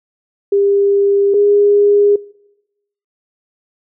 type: tone pair in turn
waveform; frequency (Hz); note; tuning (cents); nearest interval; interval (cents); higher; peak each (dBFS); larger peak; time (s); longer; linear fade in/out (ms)
sine; 400.3 / 408.7; G4 / G#4; +36 / -28; unison; 36; second; -9 / -8; second; 0.52-1.34 / 1.34-2.16; neither; 5
effects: noise-tail reverb RT60 0.9 s tail -23 dB re dry